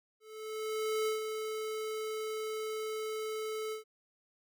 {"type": "tone with ADSR envelope", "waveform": "square", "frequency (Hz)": 434.8, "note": "A4", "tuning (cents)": -21, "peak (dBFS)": -30, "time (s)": [0.2, 3.84], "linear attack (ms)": 870, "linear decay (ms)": 130, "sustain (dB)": -6, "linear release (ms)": 120, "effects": []}